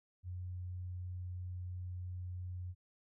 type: tone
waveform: sine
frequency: 90.3 Hz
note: F#2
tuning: 42 cents flat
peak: -40 dBFS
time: 0.23-2.75 s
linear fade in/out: 50 ms
effects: none